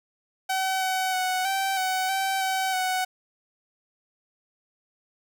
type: tone with pitch steps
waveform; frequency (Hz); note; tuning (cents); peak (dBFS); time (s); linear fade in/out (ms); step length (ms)
sawtooth; 760 / 753 / 742 / 775 / 750 / 772 / 761 / 744; F#5 / F#5 / F#5 / G5 / F#5 / G5 / F#5 / F#5; +46 / +30 / +5 / -20 / +23 / -27 / +48 / +9; -20; 0.49-3.05; 10; 320
effects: none